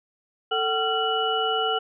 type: tone cluster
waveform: sine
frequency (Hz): 443 / 756 / 1374 / 2944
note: A4 / F#5 / F6 / F#7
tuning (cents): +12 / +37 / -29 / -9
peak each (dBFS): -27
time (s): 0.51-1.79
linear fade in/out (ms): 10
effects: none